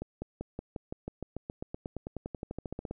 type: accelerating click train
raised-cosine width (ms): 2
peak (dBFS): -23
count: 26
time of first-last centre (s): 0.02-2.91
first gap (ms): 200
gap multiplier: 0.95
effects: none